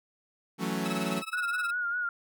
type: chord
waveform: sawtooth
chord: F# minor seventh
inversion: third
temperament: equal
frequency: 164.81 / 185 / 220 / 277.2 Hz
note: E3 / F#3 / A3 / C#4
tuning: 0 / 0 / 0 / 0 cents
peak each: -33 / -29 / -30 / -32 dBFS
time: 0.58-1.23 s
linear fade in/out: 50 ms
type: tone with tremolo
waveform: 20% pulse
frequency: 1300 Hz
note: E6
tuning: 24 cents flat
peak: -28 dBFS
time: 0.85-1.71 s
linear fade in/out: 10 ms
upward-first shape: sine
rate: 19 Hz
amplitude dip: 95%
type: tone with vibrato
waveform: sine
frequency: 1431 Hz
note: F6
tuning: 42 cents sharp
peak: -28 dBFS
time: 1.33-2.09 s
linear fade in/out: 2 ms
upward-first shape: sine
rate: 5 Hz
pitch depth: 50 cents each way
effects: none